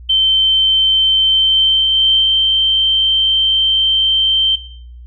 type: tone with pitch glide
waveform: sine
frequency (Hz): 3102 to 3124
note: G7 to G7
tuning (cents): -19 to -7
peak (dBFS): -9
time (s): 0.09-4.56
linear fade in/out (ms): 10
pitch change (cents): +12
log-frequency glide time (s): 1.22-2.28
effects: noise-tail reverb RT60 0.6 s tail -17 dB re dry + added 60 Hz sine -32 dBFS peak until 5.06 s

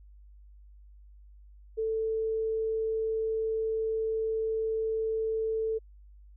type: tone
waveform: sine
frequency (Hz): 442.9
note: A4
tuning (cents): +11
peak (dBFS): -27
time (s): 1.77-5.79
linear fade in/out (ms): 20
effects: added 50 Hz sine -50 dBFS peak until 6.36 s

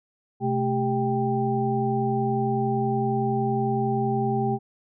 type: tone cluster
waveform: sine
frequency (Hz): 127.9 / 218.7 / 393.7 / 788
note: C3 / A3 / G4 / G5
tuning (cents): -39 / -10 / +8 / +9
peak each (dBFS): -27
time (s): 0.4-4.59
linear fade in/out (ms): 50
effects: none

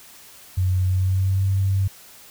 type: tone with pitch glide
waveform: sine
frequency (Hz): 92.3 to 96.89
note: F#2 to G2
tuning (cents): -4 to -20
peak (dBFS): -17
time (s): 0.57-1.88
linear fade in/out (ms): 10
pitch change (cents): +84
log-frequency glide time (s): 0.85-1.48
effects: white hiss -46 dBFS RMS until 2.3 s

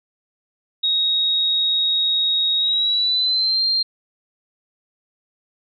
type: tone with pitch glide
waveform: sine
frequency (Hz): 3771 to 4184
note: A#7 to C8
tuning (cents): +19 to -1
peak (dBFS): -16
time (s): 0.83-3.83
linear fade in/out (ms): 10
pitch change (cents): +180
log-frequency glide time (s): 2.57-3.63
effects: none

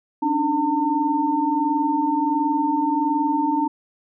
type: tone cluster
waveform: sine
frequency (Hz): 279.3 / 300.7 / 904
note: C#4 / D4 / A5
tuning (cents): +13 / +41 / +47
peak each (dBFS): -25 / -22 / -21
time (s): 0.22-3.68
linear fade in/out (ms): 10
effects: none

